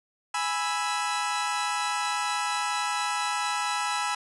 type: chord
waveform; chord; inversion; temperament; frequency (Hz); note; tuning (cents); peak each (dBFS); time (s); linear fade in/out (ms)
sawtooth; E major; first; equal; 830.6 / 987.8 / 1318.5; G#5 / B5 / E6; 0 / 0 / 0; -27; 0.34-4.15; 5
effects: resampled to 24000 Hz